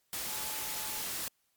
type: tone in noise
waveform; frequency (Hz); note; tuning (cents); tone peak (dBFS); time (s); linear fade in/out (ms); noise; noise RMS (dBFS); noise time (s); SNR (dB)
sine; 862; A5; -36; -48; 0.28-1.01; 0; white; -37; 0.13-1.28; -14
effects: white hiss -75 dBFS RMS until 1.56 s + MP3 96 kbps